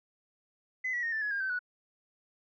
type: tone with pitch steps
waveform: sine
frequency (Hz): 2026 / 1935.6 / 1849.3 / 1766.8 / 1688 / 1612.7 / 1540.8 / 1472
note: B6 / B6 / A#6 / A6 / G#6 / G6 / G6 / F#6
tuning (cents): +44 / -35 / -14 / +7 / +28 / +49 / -30 / -9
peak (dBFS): -29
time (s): 0.84-1.592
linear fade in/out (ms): 10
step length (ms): 94
effects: tanh soft clip ceiling -25 dBFS